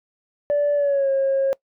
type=tone with pitch glide; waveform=sine; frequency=581 to 542.1 Hz; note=D5 to C#5; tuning=-19 to -39 cents; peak=-15 dBFS; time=0.5-1.53 s; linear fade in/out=0 ms; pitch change=-120 cents; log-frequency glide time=0.75-1.1 s; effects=noise-tail reverb RT60 0.1 s tail -24 dB re dry + tanh soft clip ceiling -14 dBFS